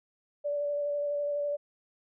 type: tone with vibrato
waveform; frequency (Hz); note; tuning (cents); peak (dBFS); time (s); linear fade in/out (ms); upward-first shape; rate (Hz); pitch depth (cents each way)
sine; 580; D5; -22; -28; 0.44-1.57; 20; square; 12; 11
effects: none